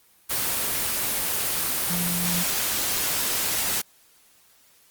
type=tone in noise; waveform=sine; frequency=174.61 Hz; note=F3; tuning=in tune; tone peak=-27 dBFS; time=1.89-2.44 s; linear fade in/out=20 ms; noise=white; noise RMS=-25 dBFS; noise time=0.29-3.82 s; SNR=-5 dB; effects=white hiss -58 dBFS RMS until 4.9 s + Opus 24 kbps